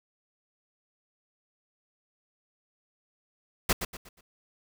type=noise with echo; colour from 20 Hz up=pink; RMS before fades=-23 dBFS; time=3.69-3.73 s; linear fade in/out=5 ms; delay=120 ms; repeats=4; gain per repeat=-9 dB; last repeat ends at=4.21 s; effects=none